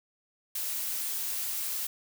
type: noise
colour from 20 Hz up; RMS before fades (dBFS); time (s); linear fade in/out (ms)
blue; -33; 0.55-1.87; 5
effects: none